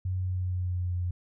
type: tone with pitch glide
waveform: sine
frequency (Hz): 92.5 to 89.04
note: F#2 to F2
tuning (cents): 0 to +34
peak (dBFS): -27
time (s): 0.05-1.11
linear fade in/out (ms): 5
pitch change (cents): -66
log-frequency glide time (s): 0.17-0.96
effects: none